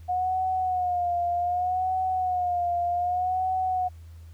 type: tone with vibrato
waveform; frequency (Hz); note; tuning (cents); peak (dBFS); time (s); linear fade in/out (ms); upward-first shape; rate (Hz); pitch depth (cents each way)
sine; 723; F#5; -40; -23; 0.08-3.89; 20; sine; 0.65; 59
effects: added 82 Hz sine -42 dBFS peak until 4.33 s + pink hiss -62 dBFS RMS until 4.33 s